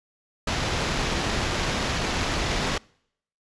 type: noise with sample-and-hold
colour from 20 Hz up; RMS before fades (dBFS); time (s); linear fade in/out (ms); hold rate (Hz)
pink; -26; 0.47-2.78; 5; 8820
effects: noise-tail reverb RT60 0.7 s tail -26 dB re dry + resampled to 22050 Hz